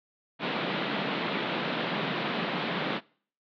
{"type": "band-pass noise", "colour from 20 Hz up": "pink", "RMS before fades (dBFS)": -31, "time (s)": [0.39, 3.01], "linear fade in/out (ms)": 50, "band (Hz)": [150, 3900], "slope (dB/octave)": 48, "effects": ["noise-tail reverb RT60 0.5 s tail -24 dB re dry"]}